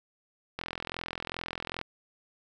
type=click train; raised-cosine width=0.3 ms; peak=-18 dBFS; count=53; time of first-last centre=0.59-1.814 s; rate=42.5 Hz; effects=none